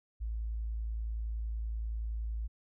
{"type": "tone", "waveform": "sine", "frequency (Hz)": 55.3, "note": "A1", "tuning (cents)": 9, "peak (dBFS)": -33, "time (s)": [0.2, 2.48], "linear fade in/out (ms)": 20, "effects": []}